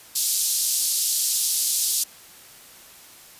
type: band-pass noise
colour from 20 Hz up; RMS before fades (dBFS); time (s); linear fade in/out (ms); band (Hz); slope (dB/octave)
white; -23; 0.15-2.04; 10; 4100 to 13000; 24
effects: white hiss -47 dBFS RMS until 3.39 s + resampled to 32000 Hz